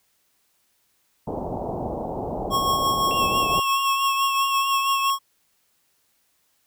white low-pass noise, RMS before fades -29 dBFS, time 1.27-3.6 s, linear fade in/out 5 ms, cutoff 850 Hz, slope 48 dB/octave
square tone with tremolo, 1094 Hz, C#6, 23 cents flat, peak -19 dBFS, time 2.5-5.19 s, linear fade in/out 50 ms, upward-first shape sine, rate 5.9 Hz, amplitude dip 40%
sine tone with vibrato, 2700 Hz, E7, 41 cents sharp, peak -28 dBFS, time 3.11-5.1 s, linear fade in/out 0 ms, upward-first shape sine, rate 4.6 Hz, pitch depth 54 cents each way
effects white hiss -67 dBFS RMS until 6.66 s

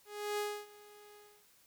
sawtooth tone with ADSR envelope, 415.3 Hz, G#4, in tune, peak -29 dBFS, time 0.05-1.46 s, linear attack 330 ms, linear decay 280 ms, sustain -22 dB, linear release 300 ms, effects white hiss -66 dBFS RMS until 1.66 s

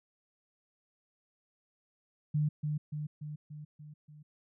sine tone with echo, 150.1 Hz, D3, 38 cents sharp, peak -26 dBFS, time 2.34-2.49 s, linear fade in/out 10 ms, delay 290 ms, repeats 6, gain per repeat -4 dB, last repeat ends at 4.23 s, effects none

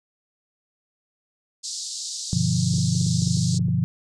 pink band-pass noise, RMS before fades -32 dBFS, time 1.63-3.59 s, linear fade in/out 20 ms, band 4100 to 8100 Hz, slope 48 dB/octave
sine chord, G dominant seventh, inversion none, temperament equal with one note detuned, 98 / 123.47 / 146.83 / 173.41 Hz, G2 / B2 / D3 / F3, 0 / 0 / 0 / -12 cents, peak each -27 / -24 / -26 / -23 dBFS, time 2.33-3.84 s, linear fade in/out 0 ms
clicks, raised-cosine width 3 ms, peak -26 dBFS, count 11, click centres 2.74 / 2.783 / 2.951 / 3.013 / 3.065 / 3.22 / 3.276 / 3.371 / 3.544 / 3.594 / 3.684 s
effects none

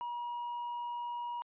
triangle tone with hard clipping, 958 Hz, A#5, 47 cents sharp, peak -35 dBFS, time 0.01-1.42 s, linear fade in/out 0 ms, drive 1 dB, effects resampled to 8000 Hz

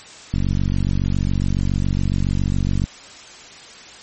click train, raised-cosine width 5 ms, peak -8 dBFS, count 119, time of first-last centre 0.34-2.84 s, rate 47.2 Hz, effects white hiss -40 dBFS RMS until 4.02 s + MP3 32 kbps

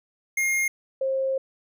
square / sine tone pair in turn, 2132 / 533 Hz, C7 / C5, +32 / +32 cents, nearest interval 2 octaves, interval 2400 cents, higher first, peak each -22 dBFS, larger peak neither, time 0.37-0.68 / 1.01-1.38 s, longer second, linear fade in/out 5 ms, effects none

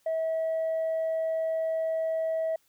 sine tone, 646 Hz, E5, 35 cents flat, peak -24 dBFS, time 0.06-2.56 s, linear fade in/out 5 ms, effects tanh soft clip ceiling -24 dBFS + white hiss -68 dBFS RMS until 2.68 s

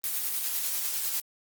blue noise with tremolo, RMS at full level -29 dBFS, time 0.04-1.2 s, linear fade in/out 0 ms, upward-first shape square, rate 10 Hz, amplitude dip 25%, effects Opus 24 kbps

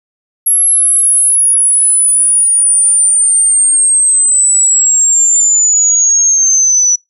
sine linear sweep, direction down, 11250 to 5900 Hz, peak -6 dBFS, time 0.46-6.96 s, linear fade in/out 10 ms, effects noise-tail reverb RT60 0.2 s tail -25 dB re dry

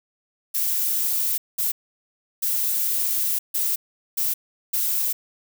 violet noise bursts at uneven times, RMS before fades -23 dBFS, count 6, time 0.54-1.38 / 1.58-1.72 / 2.42-3.39 / 3.54-3.76 / 4.17-4.34 / 4.73-5.13 s, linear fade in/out 10 ms, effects none

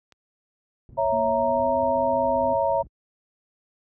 click, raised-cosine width 0.2 ms, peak -33 dBFS, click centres 0.123 s
pink low-pass noise, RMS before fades -40 dBFS, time 0.89-2.87 s, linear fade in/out 2 ms, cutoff 130 Hz, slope 12 dB/octave
sine chord, A# diminished, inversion first, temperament equal, 554.4 / 659.3 / 932.3 Hz, C#5 / E5 / A#5, 0 / 0 / 0 cents, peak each -24 dBFS, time 0.97-2.83 s, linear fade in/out 20 ms
sine tone with pitch glide, 231.6 to 255.5 Hz, A#3 to C4, -11 to -41 cents, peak -31 dBFS, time 1.12-2.54 s, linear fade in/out 10 ms, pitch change +170 cents, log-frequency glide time 1.28-1.71 s
effects high-pass 60 Hz 12 dB/octave

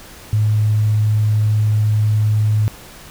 sine tone, 106.9 Hz, A2, 49 cents flat, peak -12 dBFS, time 0.33-2.68 s, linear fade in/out 0 ms, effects pink hiss -39 dBFS RMS until 3.1 s

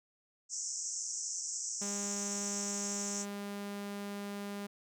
white band-pass noise, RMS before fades -39 dBFS, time 0.49-3.26 s, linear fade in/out 50 ms, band 5500 to 7800 Hz, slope 96 dB/octave
sawtooth tone, 202.2 Hz, G#3, 46 cents flat, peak -35 dBFS, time 1.81-4.67 s, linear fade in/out 10 ms
effects none

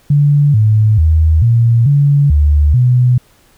sine tone with pitch steps, 144.8 / 107.9 / 79.4 / 116.6 / 142.8 / 73.8 / 124.5 Hz, D3 / A2 / D#2 / A#2 / D3 / D2 / B2, -24 / -33 / +36 / +1 / -48 / +9 / +14 cents, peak -6 dBFS, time 0.1-3.18 s, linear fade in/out 5 ms, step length 440 ms, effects pink hiss -50 dBFS RMS until 3.57 s

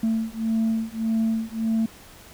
sine beating tone pair, 222.9 / 224.6 Hz, A3 / A3, +23 / +36 cents, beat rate 1.7 Hz, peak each -23 dBFS, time 0.03-1.86 s, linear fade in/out 5 ms, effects tanh soft clip ceiling -17 dBFS + pink hiss -47 dBFS RMS until 2.33 s

